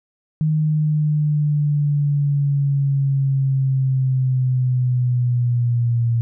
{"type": "linear sweep", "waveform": "sine", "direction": "down", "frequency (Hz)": [155.56, 116.54], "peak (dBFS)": -15, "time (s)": [0.41, 6.21], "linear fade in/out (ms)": 0, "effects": []}